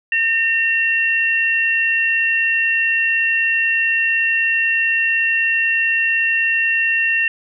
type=tone pair together; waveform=sine; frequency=1824 / 2733 Hz; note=A#6 / F7; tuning=-38 / -38 cents; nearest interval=perfect fifth; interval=700 cents; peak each=-17 dBFS; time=0.12-7.28 s; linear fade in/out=2 ms; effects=none

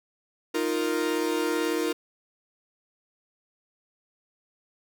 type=chord; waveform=45% pulse; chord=Eb suspended second; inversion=none; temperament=equal; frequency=311.1 / 349.2 / 466.2 Hz; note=Eb4 / F4 / Bb4; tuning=0 / 0 / 0 cents; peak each=-29 dBFS; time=0.54-1.93 s; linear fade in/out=10 ms; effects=none

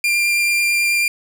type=tone with vibrato; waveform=40% pulse; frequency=2388 Hz; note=D7; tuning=28 cents sharp; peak=-14 dBFS; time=0.04-1.08 s; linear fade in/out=2 ms; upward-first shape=triangle; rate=9.2 Hz; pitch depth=9 cents each way; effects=none

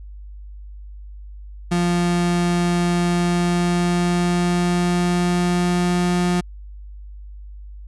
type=tone with pitch glide; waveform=35% pulse; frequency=174.61 to 177.35 Hz; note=F3 to F3; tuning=0 to +27 cents; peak=-15 dBFS; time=1.71-6.41 s; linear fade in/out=10 ms; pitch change=+27 cents; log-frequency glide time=3.06-6.18 s; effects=added 50 Hz sine -34 dBFS peak until 7.87 s + resampled to 24000 Hz

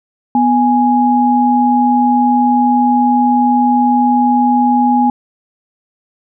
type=tone pair together; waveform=sine; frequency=246.9 / 830.6 Hz; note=B3 / G#5; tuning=0 / 0 cents; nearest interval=octave + major sixth; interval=2100 cents; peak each=-11 dBFS; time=0.35-5.1 s; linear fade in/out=2 ms; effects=none

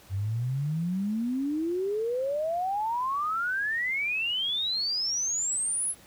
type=exponential sweep; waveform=sine; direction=up; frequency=92.5 to 11000 Hz; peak=-26 dBFS; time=0.09-5.95 s; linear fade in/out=50 ms; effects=pink hiss -54 dBFS RMS until 6.06 s + high-pass 60 Hz 12 dB/octave

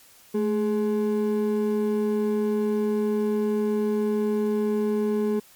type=ring-modulated tone; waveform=triangle; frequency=316.8 Hz; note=D#4; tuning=31 cents sharp; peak=-16 dBFS; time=0.34-5.4 s; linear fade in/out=10 ms; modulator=101 Hz; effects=white hiss -53 dBFS RMS until 5.55 s + MP3 96 kbps

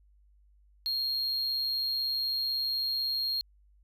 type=tone; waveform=triangle; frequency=4246 Hz; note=C8; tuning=25 cents sharp; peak=-27 dBFS; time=0.86-3.41 s; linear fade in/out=0 ms; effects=added 50 Hz sine -59 dBFS peak until 3.83 s

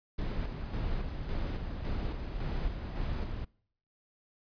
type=noise with tremolo; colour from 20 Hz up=brown; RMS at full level=-33 dBFS; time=0.18-3.45 s; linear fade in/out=10 ms; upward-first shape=square; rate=1.8 Hz; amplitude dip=40%; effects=noise-tail reverb RT60 0.6 s tail -25 dB re dry + resampled to 11025 Hz

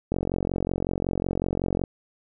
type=click train; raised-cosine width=2 ms; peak=-12 dBFS; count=79; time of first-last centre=0.12-1.838 s; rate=45.4 Hz; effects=none

